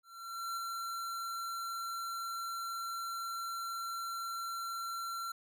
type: tone with ADSR envelope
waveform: square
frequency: 1361 Hz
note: F6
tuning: 45 cents flat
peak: -36 dBFS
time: 0.03-5.32 s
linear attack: 540 ms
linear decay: 7 ms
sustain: -2 dB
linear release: 5 ms
effects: none